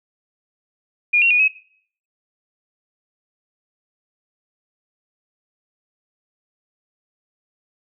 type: tone with pitch steps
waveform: sine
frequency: 2429 / 2742 / 2456 / 2556 Hz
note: D#7 / F7 / D#7 / D#7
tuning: -42 / -32 / -23 / +46 cents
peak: -12 dBFS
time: 1.13-1.482 s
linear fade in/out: 10 ms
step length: 88 ms
effects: noise-tail reverb RT60 0.6 s tail -22 dB re dry